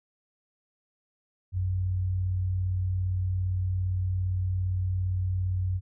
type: tone pair together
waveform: sine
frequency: 55 / 92.5 Hz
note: A1 / F#2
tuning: 0 / 0 cents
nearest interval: major sixth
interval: 900 cents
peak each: -37 / -25 dBFS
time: 1.52-5.81 s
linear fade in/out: 50 ms
effects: none